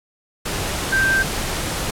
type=tone in noise; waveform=sine; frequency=1568 Hz; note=G6; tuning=in tune; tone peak=-15 dBFS; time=0.92-1.23 s; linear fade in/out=10 ms; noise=pink; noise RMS=-24 dBFS; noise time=0.45-1.91 s; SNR=+6 dB; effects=low-pass 12000 Hz 12 dB/octave